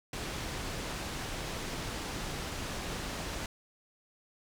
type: low-pass noise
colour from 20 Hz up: pink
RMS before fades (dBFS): -38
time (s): 0.13-3.46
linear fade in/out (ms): 2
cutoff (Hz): 7700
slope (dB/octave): 12
effects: none